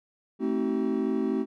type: chord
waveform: triangle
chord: A diminished seventh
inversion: none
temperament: just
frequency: 220 / 264 / 316.8 / 380.2 Hz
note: A3 / C4 / Eb4 / Gb4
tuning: 0 / +16 / +31 / +47 cents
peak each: -28 / -27 / -30 / -28 dBFS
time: 0.39-1.46 s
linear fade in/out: 50 ms
effects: none